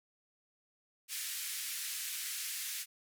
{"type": "band-pass noise", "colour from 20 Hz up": "white", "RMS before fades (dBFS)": -40, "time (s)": [1.08, 2.86], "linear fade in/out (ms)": 50, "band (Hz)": [1700, 14000], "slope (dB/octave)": 24, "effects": []}